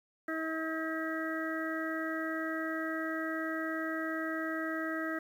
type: harmonic tone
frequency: 320.2 Hz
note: D#4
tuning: 50 cents sharp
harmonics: 1 / 2 / 4 / 5 / 6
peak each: -36 / -40 / -41 / -40 / -41 dBFS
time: 0.28-5.19 s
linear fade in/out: 5 ms
effects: 10-bit